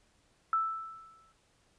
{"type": "tone with exponential decay", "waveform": "sine", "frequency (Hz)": 1320, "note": "E6", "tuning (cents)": 2, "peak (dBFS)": -24, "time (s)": [0.53, 1.32], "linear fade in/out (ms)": 1, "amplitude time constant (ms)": 170, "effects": ["pink hiss -69 dBFS RMS until 1.78 s", "resampled to 22050 Hz"]}